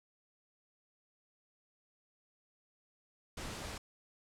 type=noise; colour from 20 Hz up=pink; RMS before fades=-43 dBFS; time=3.37-3.78 s; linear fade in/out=5 ms; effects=low-pass 9000 Hz 12 dB/octave